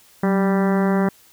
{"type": "harmonic tone with a mistuned harmonic", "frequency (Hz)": 196, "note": "G3", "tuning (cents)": 0, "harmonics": [1, 2, 3, 4, 5, 6, 7, 8, 9, 10], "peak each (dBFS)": [-17, -23, -27, -29, -31, -33, -34, -35, -36, -37], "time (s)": [0.23, 1.09], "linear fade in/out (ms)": 5, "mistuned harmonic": 1, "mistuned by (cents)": -55, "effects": ["white hiss -52 dBFS RMS until 1.32 s"]}